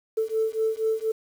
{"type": "beating tone pair", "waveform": "sine", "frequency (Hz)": [440, 444.2], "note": ["A4", "A4"], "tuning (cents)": [0, 16], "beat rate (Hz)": 4.2, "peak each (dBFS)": -25, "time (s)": [0.17, 1.12], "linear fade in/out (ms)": 10, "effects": ["tanh soft clip ceiling -15 dBFS", "8-bit"]}